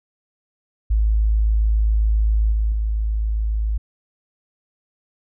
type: tone with level steps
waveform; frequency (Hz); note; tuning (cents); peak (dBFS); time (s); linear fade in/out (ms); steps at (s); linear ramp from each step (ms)
sine; 53.7; A1; -41; -14 / -16 / -18; 0.9-3.78; 10; 2.52 / 2.72; 2
effects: none